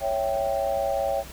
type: chord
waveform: sine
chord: C# diminished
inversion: none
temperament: equal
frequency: 554.4 / 659.3 / 784 Hz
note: C#5 / E5 / G5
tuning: 0 / 0 / 0 cents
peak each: -26 / -28 / -28 dBFS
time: 0-1.24 s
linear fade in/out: 50 ms
effects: added 60 Hz sine -43 dBFS peak until 1.32 s + pink hiss -43 dBFS RMS until 1.32 s